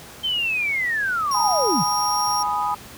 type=linear sweep; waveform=sine; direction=down; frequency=3136 to 119 Hz; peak=-20 dBFS; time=0.23-1.84 s; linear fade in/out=20 ms
type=tone; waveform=40% pulse; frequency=5588 Hz; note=F8; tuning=in tune; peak=-23 dBFS; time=1.31-2.43 s; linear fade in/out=5 ms
type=chord; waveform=sine; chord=G# minor; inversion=none; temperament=equal; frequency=830.6 / 987.8 / 1244.5 Hz; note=G#5 / B5 / D#6; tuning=0 / 0 / 0 cents; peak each=-24 / -25 / -25 dBFS; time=1.34-2.75 s; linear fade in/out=10 ms
effects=pink hiss -41 dBFS RMS until 2.97 s + high-pass 60 Hz 12 dB/octave